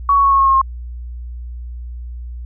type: tone with pitch steps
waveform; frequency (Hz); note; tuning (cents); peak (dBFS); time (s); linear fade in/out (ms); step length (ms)
sine; 1123 / 1114 / 1105 / 1096.1 / 1087.3 / 1078.5 / 1069.8; C#6 / C#6 / C#6 / C#6 / C#6 / C#6 / C6; +22 / +8 / -6 / -20 / -34 / -48 / +38; -9; 0.09-0.615; 2; 75
effects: added 60 Hz sine -26 dBFS peak until 2.45 s